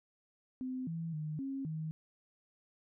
sine tone with pitch steps, 257 / 164.8 / 153.4 / 271 / 157.5 Hz, C4 / E3 / D#3 / C#4 / D#3, -31 / 0 / -24 / -39 / +21 cents, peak -36 dBFS, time 0.61-1.91 s, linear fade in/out 0 ms, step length 260 ms, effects none

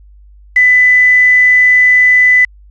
sine tone with quantisation, 1998 Hz, B6, 20 cents sharp, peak -4 dBFS, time 0.56-2.45 s, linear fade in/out 5 ms, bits 4, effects added 50 Hz sine -37 dBFS peak until 2.7 s + low-pass 5000 Hz 12 dB/octave

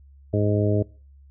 harmonic tone, 103.83 Hz, G#2, in tune, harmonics 1 / 2 / 3 / 4 / 5 / 6, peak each -21 / -28 / -27 / -26 / -32 / -28 dBFS, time 0.33-0.83 s, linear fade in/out 10 ms, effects noise-tail reverb RT60 0.4 s tail -25 dB re dry + added 69 Hz sine -47 dBFS peak until 1.3 s

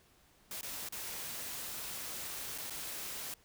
white noise with dropouts, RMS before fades -42 dBFS, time 0.51-3.34 s, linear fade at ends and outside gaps 2 ms, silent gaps 0.611-0.63 / 0.888-0.923 / 2.579-2.583 / 2.699-2.705 s, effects pink hiss -66 dBFS RMS until 3.44 s

